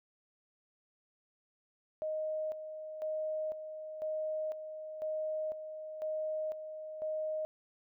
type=tone with tremolo; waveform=sine; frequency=622.3 Hz; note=D#5; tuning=in tune; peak=-33 dBFS; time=2.02-7.45 s; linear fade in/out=0 ms; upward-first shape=square; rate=1 Hz; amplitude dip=60%; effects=none